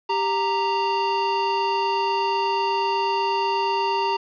square tone pair together, 393.6 / 927.8 Hz, G4 / A#5, +7 / -8 cents, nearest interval octave + minor third, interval 1485 cents, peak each -27 / -22 dBFS, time 0.09-4.17 s, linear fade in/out 10 ms, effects resampled to 11025 Hz + 8-bit

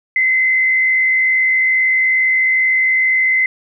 sine tone with frequency modulation, 2053 Hz, C7, 33 cents flat, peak -11 dBFS, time 0.16-3.46 s, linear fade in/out 2 ms, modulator 62.3 Hz, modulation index 0.6, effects none

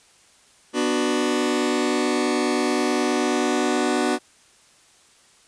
sawtooth chord, B minor, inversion none, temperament just, 246.9 / 296.3 / 370.4 Hz, B3 / D4 / F#4, 0 / +15 / +2 cents, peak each -20 dBFS, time 0.73-4.19 s, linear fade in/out 50 ms, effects white hiss -55 dBFS RMS until 5.47 s + resampled to 22050 Hz

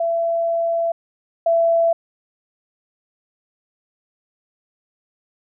sine tone pair in turn, 671 / 668.6 Hz, E5 / E5, +31 / +24 cents, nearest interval unison, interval 7 cents, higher first, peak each -17 / -13 dBFS, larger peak second, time 0-0.92 / 1.46-1.93 s, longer first, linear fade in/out 5 ms, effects none

